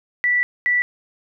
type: tone pair in turn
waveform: sine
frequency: 1963 / 1963 Hz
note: B6 / B6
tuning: -11 / -11 cents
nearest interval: unison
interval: 0 cents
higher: neither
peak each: -15 dBFS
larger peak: neither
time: 0.24-0.43 / 0.66-0.82 s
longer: first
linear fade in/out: 0 ms
effects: none